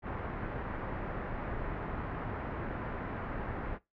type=low-pass noise; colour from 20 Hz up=pink; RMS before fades=-38 dBFS; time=0.02-3.79 s; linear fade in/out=50 ms; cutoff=1800 Hz; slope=24 dB/octave; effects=noise-tail reverb RT60 0.2 s tail -19 dB re dry